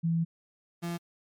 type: tone pair in turn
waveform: sine / 35% pulse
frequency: 165.9 / 171.06 Hz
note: E3 / F3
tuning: +11 / -36 cents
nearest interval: minor second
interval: 53 cents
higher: second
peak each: -24 / -30 dBFS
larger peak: first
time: 0.03-0.25 / 0.82-0.98 s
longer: first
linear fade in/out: 20 ms
effects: MP3 96 kbps